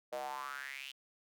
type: tone with high-pass filter sweep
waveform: square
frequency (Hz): 67.9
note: C#2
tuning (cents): -35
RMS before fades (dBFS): -43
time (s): 0.12-0.92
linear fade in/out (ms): 10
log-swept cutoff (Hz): 570 to 3100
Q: 6.2
effects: none